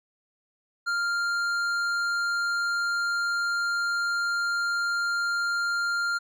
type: tone with hard clipping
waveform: sine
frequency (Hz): 1396.9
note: F6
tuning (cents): 0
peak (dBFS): -26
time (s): 0.86-6.19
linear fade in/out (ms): 20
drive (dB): 9
effects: none